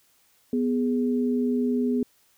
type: tone pair together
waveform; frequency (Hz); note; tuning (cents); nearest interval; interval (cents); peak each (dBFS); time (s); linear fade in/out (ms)
sine; 246.9 / 415.3; B3 / G#4; 0 / 0; major sixth; 900; -22 / -28; 0.53-2.03; 2
effects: white hiss -63 dBFS RMS until 2.37 s